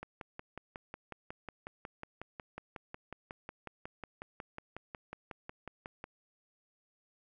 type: click train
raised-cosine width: 0.5 ms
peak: -27 dBFS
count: 34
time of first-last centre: 0.03-6.041 s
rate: 5.49 Hz
effects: none